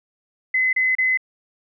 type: tone bursts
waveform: sine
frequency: 2034 Hz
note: C7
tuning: 50 cents flat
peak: -16 dBFS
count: 3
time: 0.54-1.174 s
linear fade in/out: 5 ms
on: 190 ms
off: 32 ms
effects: none